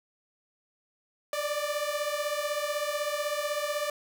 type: beating tone pair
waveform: sawtooth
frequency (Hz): 582 / 598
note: D5 / D5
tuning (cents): -16 / +31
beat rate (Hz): 16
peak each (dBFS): -28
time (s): 1.33-3.9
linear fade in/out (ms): 2
effects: none